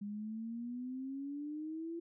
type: exponential sweep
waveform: sine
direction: up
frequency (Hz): 201.9 to 340.2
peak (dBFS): -39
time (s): 0.01-2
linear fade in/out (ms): 10
effects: none